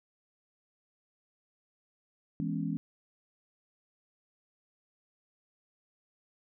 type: chord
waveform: sine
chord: C# minor seventh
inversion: first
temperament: equal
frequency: 164.81 / 207.7 / 246.9 / 277.2 Hz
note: E3 / G#3 / B3 / C#4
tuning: 0 / 0 / 0 / 0 cents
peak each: -34 / -36 / -39 / -36 dBFS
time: 2.4-2.77 s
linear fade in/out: 0 ms
effects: none